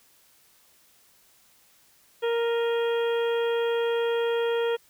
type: harmonic tone with a mistuned harmonic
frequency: 466.2 Hz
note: A#4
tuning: in tune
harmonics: 1 / 2 / 3 / 4 / 5 / 6 / 7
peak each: -23 / -35 / -37 / -39 / -43 / -45 / -39 dBFS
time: 2.22-4.77 s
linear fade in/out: 20 ms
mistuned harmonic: 5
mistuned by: +94 cents
effects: white hiss -60 dBFS RMS until 4.89 s